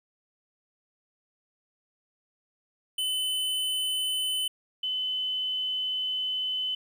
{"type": "tone pair in turn", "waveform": ["square", "sine"], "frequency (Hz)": [3026, 3026], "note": ["F#7", "F#7"], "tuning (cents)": [38, 38], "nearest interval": "unison", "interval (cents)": 0, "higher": "neither", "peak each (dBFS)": -27, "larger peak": "neither", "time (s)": [[2.98, 4.48], [4.83, 6.75]], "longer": "second", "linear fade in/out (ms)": 5, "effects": ["10-bit"]}